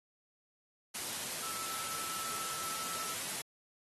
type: tone in noise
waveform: sine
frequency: 1318.5 Hz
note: E6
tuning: in tune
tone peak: -44 dBFS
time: 1.42-3.14 s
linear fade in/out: 10 ms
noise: white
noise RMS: -39 dBFS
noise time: 0.94-3.42 s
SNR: -8 dB
effects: high-pass 100 Hz 12 dB/octave + AAC 32 kbps